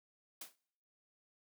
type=noise with exponential decay; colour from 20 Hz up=white; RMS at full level=-42 dBFS; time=0.41-0.56 s; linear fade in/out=5 ms; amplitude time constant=32 ms; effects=noise-tail reverb RT60 0.7 s tail -25 dB re dry + high-pass 200 Hz 12 dB/octave